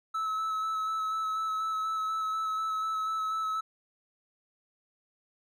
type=tone with vibrato; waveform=triangle; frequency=1300 Hz; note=E6; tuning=24 cents flat; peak=-27 dBFS; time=0.14-3.61 s; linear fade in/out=10 ms; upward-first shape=square; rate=4.1 Hz; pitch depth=13 cents each way; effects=none